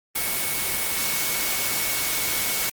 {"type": "tone in noise", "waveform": "sine", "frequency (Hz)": 2217, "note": "C#7", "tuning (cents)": 0, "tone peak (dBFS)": -33, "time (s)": [0.15, 2.7], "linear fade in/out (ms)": 10, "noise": "white", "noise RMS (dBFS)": -25, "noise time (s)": [0.15, 2.7], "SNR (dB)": -11, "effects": ["Opus 32 kbps"]}